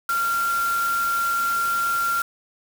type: tone in noise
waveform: sine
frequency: 1380 Hz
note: F6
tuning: 21 cents flat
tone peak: -20 dBFS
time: 0.09-2.22 s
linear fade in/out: 2 ms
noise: white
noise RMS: -33 dBFS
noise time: 0.09-2.22 s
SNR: +10 dB
effects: none